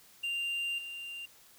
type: tone with level steps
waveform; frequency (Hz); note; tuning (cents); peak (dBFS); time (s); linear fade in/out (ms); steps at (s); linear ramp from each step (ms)
triangle; 2786; F7; -5; -30 / -38; 0.23-1.26; 10; 0.78; 5
effects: white hiss -59 dBFS RMS until 1.58 s